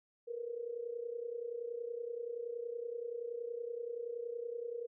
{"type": "tone with amplitude modulation", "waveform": "sine", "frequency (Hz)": 472.5, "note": "A#4", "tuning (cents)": 23, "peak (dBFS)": -35, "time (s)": [0.27, 4.87], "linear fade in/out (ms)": 20, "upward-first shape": "sine", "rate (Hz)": 30.6, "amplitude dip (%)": 75, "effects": []}